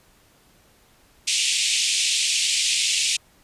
pink band-pass noise, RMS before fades -22 dBFS, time 1.27-3.17 s, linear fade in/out 10 ms, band 2400 to 9000 Hz, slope 48 dB/octave, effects pink hiss -57 dBFS RMS until 3.43 s + resampled to 32000 Hz

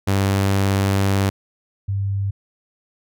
sawtooth / sine tone pair in turn, 98 / 98.91 Hz, G2 / G2, 0 / +16 cents, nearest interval unison, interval 16 cents, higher second, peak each -12 / -19 dBFS, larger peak first, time 0.07-1.3 / 1.88-2.31 s, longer first, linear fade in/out 10 ms, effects none

